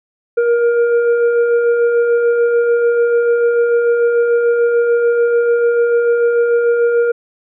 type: tone with frequency modulation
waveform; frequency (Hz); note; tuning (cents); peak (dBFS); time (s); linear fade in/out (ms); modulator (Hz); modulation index
sine; 472.9; A#4; +25; -10; 0.37-7.12; 10; 939; 0.44
effects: none